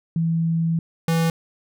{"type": "tone pair in turn", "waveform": ["sine", "square"], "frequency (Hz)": [164.81, 164.81], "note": ["E3", "E3"], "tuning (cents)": [0, 0], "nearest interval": "unison", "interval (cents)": 0, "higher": "neither", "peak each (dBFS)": [-18, -18], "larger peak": "neither", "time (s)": [[0.16, 0.79], [1.08, 1.3]], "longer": "first", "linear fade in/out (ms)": 2, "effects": []}